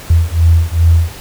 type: beating tone pair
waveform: sine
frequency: 82 / 84.5 Hz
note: E2 / E2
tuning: -9 / +43 cents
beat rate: 2.5 Hz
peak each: -10 dBFS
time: 0.1-1.12 s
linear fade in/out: 5 ms
effects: pink hiss -32 dBFS RMS until 1.2 s